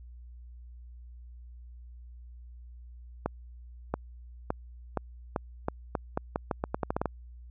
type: accelerating click train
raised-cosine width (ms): 1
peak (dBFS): -14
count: 17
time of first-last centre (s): 3.26-7.057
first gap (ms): 680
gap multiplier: 0.83
effects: added 60 Hz sine -45 dBFS peak until 7.5 s